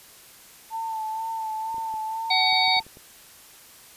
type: tone with vibrato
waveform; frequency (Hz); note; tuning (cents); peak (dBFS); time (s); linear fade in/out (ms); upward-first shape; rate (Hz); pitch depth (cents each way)
sine; 887; A5; +14; -27; 0.7-2.83; 50; sine; 2.1; 31
type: clicks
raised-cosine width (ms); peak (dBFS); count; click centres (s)
2; -34; 9; 1.744 / 1.782 / 1.94 / 2.528 / 2.68 / 2.768 / 2.803 / 2.866 / 2.971
type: harmonic tone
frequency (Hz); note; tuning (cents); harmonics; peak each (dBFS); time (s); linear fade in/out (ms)
751; F#5; +26; 1 / 3 / 5 / 6; -24 / -24 / -24 / -24; 2.3-2.8; 10
effects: white hiss -49 dBFS RMS until 3.96 s + resampled to 32000 Hz